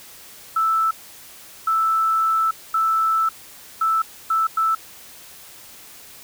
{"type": "tone bursts at uneven times", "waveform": "sine", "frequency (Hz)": 1318.5, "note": "E6", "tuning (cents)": 0, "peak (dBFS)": -16, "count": 6, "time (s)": [[0.56, 0.91], [1.67, 2.51], [2.74, 3.29], [3.81, 4.02], [4.3, 4.47], [4.57, 4.75]], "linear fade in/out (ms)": 5, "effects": ["white hiss -43 dBFS RMS until 6.23 s"]}